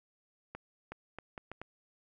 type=accelerating click train; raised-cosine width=0.5 ms; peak=-27 dBFS; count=6; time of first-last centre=0.55-1.616 s; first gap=370 ms; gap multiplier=0.72; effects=none